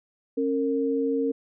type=tone pair together; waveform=sine; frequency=273.1 / 459.3 Hz; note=C#4 / A#4; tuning=-26 / -26 cents; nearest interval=major sixth; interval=900 cents; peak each=-25 / -25 dBFS; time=0.37-1.32 s; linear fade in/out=10 ms; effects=none